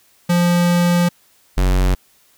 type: tone pair in turn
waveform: square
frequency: 174.61 / 46.25 Hz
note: F3 / F#1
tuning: 0 / 0 cents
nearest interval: octave + major seventh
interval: 2300 cents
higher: first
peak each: -13 dBFS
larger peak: neither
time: 0.29-1.09 / 1.57-1.95 s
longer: first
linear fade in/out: 10 ms
effects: white hiss -55 dBFS RMS until 2.37 s